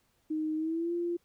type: tone with pitch glide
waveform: sine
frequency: 311.1 to 345.2 Hz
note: D#4 to F4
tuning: 0 to -20 cents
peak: -29 dBFS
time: 0.3-1.17 s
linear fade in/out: 10 ms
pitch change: +180 cents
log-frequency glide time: 0.56-0.93 s
effects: pink hiss -72 dBFS RMS until 1.24 s